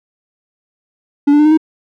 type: tone with pitch steps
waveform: triangle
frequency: 286.8 / 293.7 / 300.7 / 307.9 / 315.3 Hz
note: D4 / D4 / D4 / D#4 / D#4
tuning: -41 / 0 / +41 / -18 / +23 cents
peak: -4 dBFS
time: 1.27-1.575 s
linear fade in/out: 10 ms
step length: 61 ms
effects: none